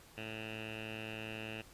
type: tone with low-pass filter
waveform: 10% pulse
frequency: 110 Hz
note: A2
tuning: in tune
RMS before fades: -44 dBFS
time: 0.17-1.62 s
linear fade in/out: 10 ms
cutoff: 2700 Hz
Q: 7.1
effects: pink hiss -59 dBFS RMS until 1.73 s + resampled to 32000 Hz